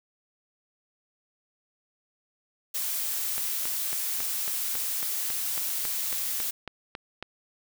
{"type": "noise", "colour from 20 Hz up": "blue", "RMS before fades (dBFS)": -30, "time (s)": [2.74, 6.51], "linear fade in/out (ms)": 10}
{"type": "click train", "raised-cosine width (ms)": 0.3, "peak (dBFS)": -19, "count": 15, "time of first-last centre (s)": [3.38, 7.226], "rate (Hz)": 3.64}
{"effects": []}